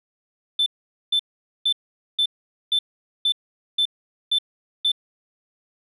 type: tone bursts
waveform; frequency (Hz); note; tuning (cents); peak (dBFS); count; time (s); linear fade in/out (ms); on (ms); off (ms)
sine; 3532; A7; +6; -15; 9; 0.59-4.918; 5; 72; 460
effects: tanh soft clip ceiling -14 dBFS